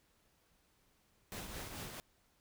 pink noise with tremolo, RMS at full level -44 dBFS, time 1.32-2 s, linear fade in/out 0 ms, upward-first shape triangle, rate 4.6 Hz, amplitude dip 45%, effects pink hiss -73 dBFS RMS until 2.4 s

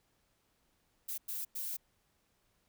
violet noise bursts at uneven times, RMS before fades -39 dBFS, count 3, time 1.08-1.18 / 1.28-1.45 / 1.55-1.77 s, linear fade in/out 10 ms, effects pink hiss -75 dBFS RMS until 2.68 s

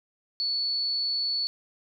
sine tone, 4435 Hz, C#8, in tune, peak -25 dBFS, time 0.4-1.47 s, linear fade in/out 0 ms, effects none

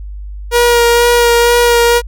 sawtooth tone with vibrato, 475.4 Hz, A#4, 34 cents sharp, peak -3 dBFS, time 0.51-2.02 s, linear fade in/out 50 ms, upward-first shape sine, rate 2.1 Hz, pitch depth 16 cents each way, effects added 50 Hz sine -23 dBFS peak until 2.07 s

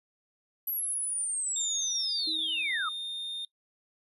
sine linear sweep, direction down, 11840 to 1200 Hz, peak -29 dBFS, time 0.67-2.89 s, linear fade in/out 5 ms
triangle tone, 3646 Hz, A#7, 39 cents flat, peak -32 dBFS, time 1.56-3.45 s, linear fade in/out 2 ms
sine tone with exponential decay, 318.1 Hz, D#4, 38 cents sharp, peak -37 dBFS, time 2.27-2.96 s, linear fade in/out 5 ms, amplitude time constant 150 ms
effects noise-tail reverb RT60 0.1 s tail -18 dB re dry + resampled to 32000 Hz

